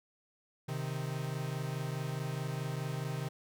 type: tone pair together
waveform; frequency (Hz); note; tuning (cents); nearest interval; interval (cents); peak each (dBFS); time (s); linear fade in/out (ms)
45% pulse; 130.81 / 155.56; C3 / D#3; 0 / 0; minor third; 300; -37 / -38; 0.68-3.29; 10
effects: none